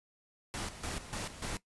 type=noise with tremolo; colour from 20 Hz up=pink; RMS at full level=-38 dBFS; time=0.54-1.57 s; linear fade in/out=0 ms; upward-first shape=square; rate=3.4 Hz; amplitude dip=70%; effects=noise-tail reverb RT60 0.1 s tail -17 dB re dry + resampled to 24000 Hz